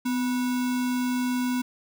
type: tone with sample-and-hold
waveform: sine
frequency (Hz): 251.1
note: B3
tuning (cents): +29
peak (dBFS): -23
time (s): 0.05-1.62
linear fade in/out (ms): 10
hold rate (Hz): 1225
effects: none